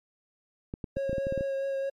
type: clicks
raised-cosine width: 3 ms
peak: -21 dBFS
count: 10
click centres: 0.739 / 0.842 / 0.969 / 1.095 / 1.13 / 1.182 / 1.269 / 1.324 / 1.377 / 1.409 s
type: tone with vibrato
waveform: triangle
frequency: 545 Hz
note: C#5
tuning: 29 cents flat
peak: -26 dBFS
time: 0.96-1.9 s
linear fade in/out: 10 ms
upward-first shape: triangle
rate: 4.6 Hz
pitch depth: 16 cents each way
effects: MP3 64 kbps